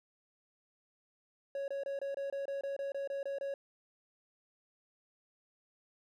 triangle tone bursts, 554.4 Hz, C#5, in tune, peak -33 dBFS, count 13, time 1.55-3.54 s, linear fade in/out 2 ms, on 130 ms, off 25 ms, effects none

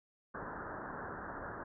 white low-pass noise, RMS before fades -44 dBFS, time 0.34-1.64 s, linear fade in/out 10 ms, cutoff 1700 Hz, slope 96 dB/octave, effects none

